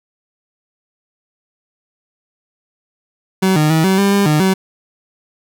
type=tone with pitch steps; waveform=30% pulse; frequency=189.3 / 152.6 / 159.8 / 190.5 / 198.8 / 200.4 / 151.7 / 189.9 Hz; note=F#3 / D#3 / D#3 / G3 / G3 / G3 / D#3 / F#3; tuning=+40 / -33 / +47 / -49 / +25 / +38 / -44 / +45 cents; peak=-8 dBFS; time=3.42-4.54 s; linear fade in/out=10 ms; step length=140 ms; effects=none